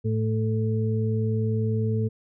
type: harmonic tone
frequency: 110 Hz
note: A2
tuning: in tune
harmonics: 1 / 2 / 4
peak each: -23 / -29 / -30 dBFS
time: 0.04-2.09 s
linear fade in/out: 20 ms
effects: none